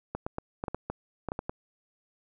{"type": "clicks", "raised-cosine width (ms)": 1, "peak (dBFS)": -18, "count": 11, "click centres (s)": [0.15, 0.265, 0.384, 0.639, 0.682, 0.746, 0.9, 1.287, 1.319, 1.391, 1.495], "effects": []}